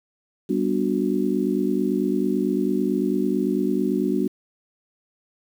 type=chord; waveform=sine; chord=G major seventh; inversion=none; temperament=just; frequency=196 / 245 / 294 / 367.5 Hz; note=G3 / B3 / D4 / F#4; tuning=0 / -14 / +2 / -12 cents; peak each=-25 dBFS; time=0.49-4.28 s; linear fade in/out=10 ms; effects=8-bit